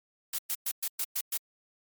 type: noise bursts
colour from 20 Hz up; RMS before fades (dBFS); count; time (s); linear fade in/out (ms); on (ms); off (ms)
blue; -31; 7; 0.33-1.375; 5; 55; 110
effects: MP3 96 kbps